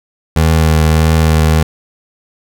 25% pulse tone with vibrato, 79.2 Hz, D#2, 31 cents sharp, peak -4 dBFS, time 0.36-1.63 s, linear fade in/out 5 ms, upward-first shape triangle, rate 1.6 Hz, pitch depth 25 cents each way, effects none

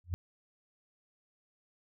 sine tone with exponential growth, 87.8 Hz, F2, 10 cents sharp, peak -26 dBFS, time 0.04-0.14 s, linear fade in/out 0 ms, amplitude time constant 21 ms, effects none

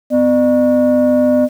sine tone pair together, 252.7 / 601 Hz, B3 / D5, +40 / +40 cents, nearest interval octave + minor third, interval 1500 cents, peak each -10 dBFS, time 0.1-1.49 s, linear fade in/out 50 ms, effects tanh soft clip ceiling -5 dBFS + 7-bit

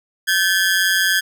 sawtooth ring-modulated tone, 1637 Hz, G#6, 25 cents flat, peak -8 dBFS, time 0.27-1.21 s, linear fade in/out 20 ms, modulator 91.6 Hz, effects none

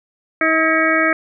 harmonic tone with a mistuned harmonic, 319.4 Hz, D#4, 45 cents sharp, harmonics 1 / 2 / 4 / 5 / 6 / 7, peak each -20 / -20 / -20 / -20 / -20 / -20 dBFS, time 0.41-1.13 s, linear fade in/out 2 ms, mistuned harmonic 5, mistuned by +24 cents, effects none

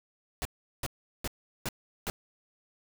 pink noise bursts, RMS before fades -33 dBFS, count 5, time 0.42-2.1 s, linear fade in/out 0 ms, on 32 ms, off 380 ms, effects none

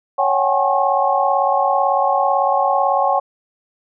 sine tone cluster, 556 / 745 / 783 / 841 / 1082 Hz, C#5 / F#5 / G5 / G#5 / C#6, +5 / +12 / -2 / +22 / -42 cents, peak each -20 dBFS, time 0.18-3.2 s, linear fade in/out 10 ms, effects none

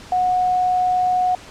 sine tone, 731 Hz, F#5, 21 cents flat, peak -15 dBFS, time 0.12-1.35 s, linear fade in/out 2 ms, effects pink hiss -40 dBFS RMS until 1.5 s + low-pass 7000 Hz 12 dB/octave

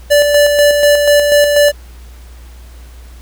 square tone with tremolo, 583 Hz, D5, 13 cents flat, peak -6 dBFS, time 0.1-1.72 s, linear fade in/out 20 ms, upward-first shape square, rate 4.1 Hz, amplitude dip 40%, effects added 60 Hz sine -32 dBFS peak until 3.21 s + pink hiss -44 dBFS RMS until 3.21 s

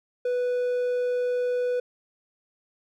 triangle tone, 493.9 Hz, B4, in tune, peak -21 dBFS, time 0.25-1.8 s, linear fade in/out 5 ms, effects none

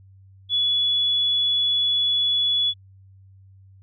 sine tone, 3408 Hz, G#7, 44 cents sharp, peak -18 dBFS, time 0.49-2.74 s, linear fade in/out 50 ms, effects added 96 Hz sine -47 dBFS peak until 3.82 s

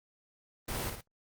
pink noise with echo, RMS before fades -36 dBFS, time 0.68-0.9 s, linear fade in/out 5 ms, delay 55 ms, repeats 2, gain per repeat -5 dB, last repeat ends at 1.01 s, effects noise-tail reverb RT60 0.1 s tail -19 dB re dry + Opus 24 kbps

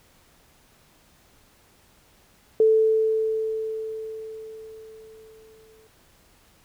sine tone with exponential decay, 440 Hz, A4, in tune, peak -13 dBFS, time 2.6-5.87 s, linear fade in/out 2 ms, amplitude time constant 710 ms, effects pink hiss -58 dBFS RMS until 6.64 s

